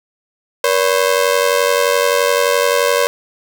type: ring-modulated tone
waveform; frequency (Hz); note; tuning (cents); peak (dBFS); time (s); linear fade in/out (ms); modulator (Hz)
sawtooth; 524; C5; +2; -5; 0.64-3.07; 0; 45.8
effects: none